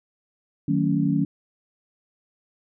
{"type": "chord", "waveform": "sine", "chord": "D# half-diminished seventh", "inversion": "none", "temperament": "just", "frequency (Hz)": [155.56, 186.68, 224, 280], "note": ["D#3", "F#3", "A3", "C#4"], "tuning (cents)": [0, 16, 31, 18], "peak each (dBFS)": [-24, -25, -27, -23], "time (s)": [0.68, 1.25], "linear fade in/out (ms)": 5, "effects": []}